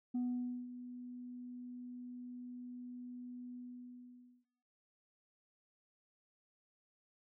sine tone with ADSR envelope, 246.9 Hz, B3, in tune, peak -31 dBFS, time 0.14-4.45 s, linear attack 12 ms, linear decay 520 ms, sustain -14 dB, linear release 890 ms, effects noise-tail reverb RT60 0.9 s tail -25 dB re dry + tanh soft clip ceiling -32 dBFS

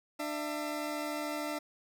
20% pulse tone pair together, 298.9 / 671 Hz, D4 / E5, +31 / +31 cents, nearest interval octave + major second, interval 1400 cents, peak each -31 / -34 dBFS, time 0.19-1.59 s, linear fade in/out 10 ms, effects none

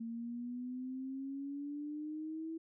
sine exponential sweep, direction up, 227.3 to 327.3 Hz, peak -39 dBFS, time 0-2.58 s, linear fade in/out 10 ms, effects none

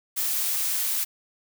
blue noise with high-pass filter sweep, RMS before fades -26 dBFS, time 0.16-1.05 s, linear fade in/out 20 ms, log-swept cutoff 240 to 780 Hz, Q 0.79, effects none

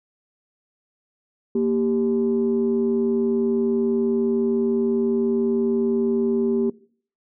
sine tone pair together, 233.6 / 393.2 Hz, A#3 / G4, +4 / +5 cents, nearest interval major sixth, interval 901 cents, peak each -20 dBFS, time 1.55-6.7 s, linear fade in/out 5 ms, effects noise-tail reverb RT60 0.5 s tail -21 dB re dry + tanh soft clip ceiling -12 dBFS

